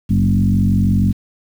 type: tone with frequency modulation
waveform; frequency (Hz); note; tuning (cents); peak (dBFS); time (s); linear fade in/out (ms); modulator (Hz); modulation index
sine; 146.83; D3; 0; -11; 0.09-1.13; 20; 46.2; 2
effects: 7-bit